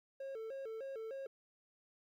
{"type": "tone with vibrato", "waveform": "triangle", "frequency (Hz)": 490.8, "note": "B4", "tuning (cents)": -11, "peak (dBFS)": -40, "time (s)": [0.2, 1.27], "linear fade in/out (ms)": 5, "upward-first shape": "square", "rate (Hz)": 3.3, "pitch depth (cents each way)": 170, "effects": ["13-bit"]}